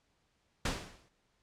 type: noise with exponential decay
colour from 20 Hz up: pink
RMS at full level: -30 dBFS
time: 0.65-1.09 s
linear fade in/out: 5 ms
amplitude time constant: 94 ms
effects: pink hiss -75 dBFS RMS until 1.42 s + low-pass 7000 Hz 12 dB/octave